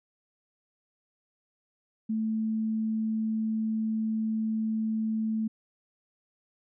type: tone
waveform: sine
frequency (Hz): 220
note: A3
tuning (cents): 0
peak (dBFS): -26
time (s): 2.09-5.48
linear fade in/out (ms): 10
effects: none